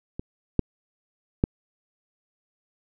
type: clicks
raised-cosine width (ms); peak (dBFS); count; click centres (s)
3; -19 / -6 / -6; 3; 0.195 / 0.593 / 1.439
effects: none